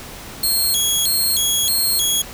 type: tone with vibrato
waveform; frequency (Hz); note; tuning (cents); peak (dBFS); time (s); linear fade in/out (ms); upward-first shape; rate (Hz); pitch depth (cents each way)
15% pulse; 3755; A#7; +12; -9; 0.43-2.22; 5; square; 1.6; 210
effects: pink hiss -35 dBFS RMS until 2.33 s